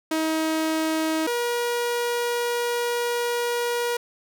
sawtooth tone pair in turn, 317.6 / 478.8 Hz, D#4 / A#4, +36 / +46 cents, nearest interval perfect fifth, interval 710 cents, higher second, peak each -18 / -19 dBFS, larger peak first, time 0.11-1.27 / 1.27-3.97 s, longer second, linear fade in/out 5 ms, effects none

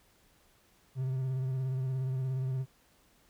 triangle tone with vibrato, 130.81 Hz, C3, in tune, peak -28 dBFS, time 0.95-2.66 s, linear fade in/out 50 ms, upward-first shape sine, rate 17 Hz, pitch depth 36 cents each way, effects pink hiss -66 dBFS RMS until 3.29 s

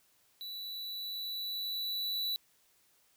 square tone with level ramp, 3951 Hz, B7, in tune, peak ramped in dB -41 to -32 dBFS, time 0.41-2.36 s, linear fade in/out 0 ms, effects white hiss -69 dBFS RMS until 3.16 s

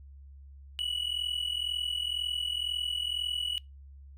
triangle tone pair together, 2918 / 2960 Hz, F#7 / F#7, -25 / 0 cents, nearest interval unison, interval 25 cents, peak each -32 / -31 dBFS, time 0.79-3.58 s, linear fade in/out 0 ms, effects noise-tail reverb RT60 0.2 s tail -25 dB re dry + added 69 Hz sine -47 dBFS peak until 4.17 s

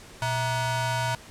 30% pulse ring-modulated tone, 531 Hz, C5, 25 cents sharp, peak -19 dBFS, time 0.22-1.15 s, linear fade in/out 2 ms, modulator 410 Hz, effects pink hiss -47 dBFS RMS until 1.3 s + low-pass 10000 Hz 12 dB/octave

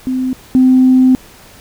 sine tone pair in turn, 257.6 / 257.6 Hz, C4 / C4, -27 / -27 cents, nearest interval unison, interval 0 cents, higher neither, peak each -13 / -4 dBFS, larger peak second, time 0.07-0.33 / 0.55-1.15 s, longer second, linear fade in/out 0 ms, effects tanh soft clip ceiling 0 dBFS + pink hiss -40 dBFS RMS until 1.6 s

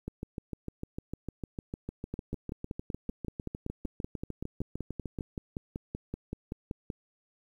two click trains, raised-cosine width 3 ms, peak -23 / -22 dBFS, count 35 / 26, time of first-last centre 0.08-5.208 / 2.14-6.902 s, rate 6.63 / 5.25 Hz, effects 10-bit

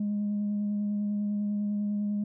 sine tone with vibrato, 206.5 Hz, G#3, 10 cents flat, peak -25 dBFS, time 0-2.24 s, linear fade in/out 5 ms, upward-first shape sine, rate 10 Hz, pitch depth 13 cents each way, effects tanh soft clip ceiling -24 dBFS

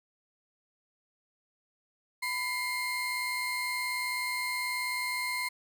35% pulse tone pair together, 999.1 / 2117 Hz, B5 / C7, +20 / +20 cents, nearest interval octave + minor second, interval 1300 cents, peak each -35 / -30 dBFS, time 2.22-5.49 s, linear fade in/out 10 ms, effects none

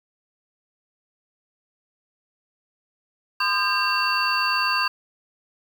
sine tone cluster, 1025 / 1221 / 1593 / 2724 / 4589 Hz, C6 / D#6 / G6 / F7 / D8, -36 / -33 / +27 / -44 / -41 cents, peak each -26 dBFS, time 3.4-4.88 s, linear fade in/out 5 ms, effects 7-bit

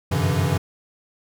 square tone cluster, 91.8 / 98.4 / 129.9 / 144.3 / 165.7 Hz, F#2 / G2 / C3 / D3 / E3, -13 / +7 / -12 / -30 / +9 cents, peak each -26 dBFS, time 0.11-0.58 s, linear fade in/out 10 ms, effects none

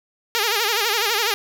5% pulse tone with vibrato, 437.3 Hz, A4, 11 cents flat, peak -7 dBFS, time 0.35-1.34 s, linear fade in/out 0 ms, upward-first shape sine, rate 12 Hz, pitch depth 150 cents each way, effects none

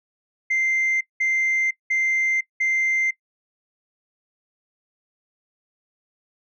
sine tone bursts, 2087 Hz, C7, 5 cents flat, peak -17 dBFS, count 4, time 0.5-3.11 s, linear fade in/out 10 ms, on 510 ms, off 190 ms, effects noise-tail reverb RT60 0.1 s tail -20 dB re dry + tanh soft clip ceiling -16 dBFS

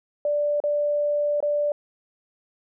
sine tone with dropouts, 587 Hz, D5, 1 cent flat, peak -20 dBFS, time 0.25-1.72 s, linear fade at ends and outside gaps 2 ms, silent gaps 0.602-0.638 / 1.404-1.426 s, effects none

